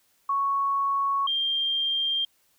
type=tone pair in turn; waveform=sine; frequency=1108.7 / 3188 Hz; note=C#6 / G7; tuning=0 / +28 cents; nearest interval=octave + tritone; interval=1828 cents; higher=second; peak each=-22 / -23 dBFS; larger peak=first; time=0.29-1.27 / 1.27-2.25 s; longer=neither; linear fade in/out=5 ms; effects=white hiss -66 dBFS RMS until 2.58 s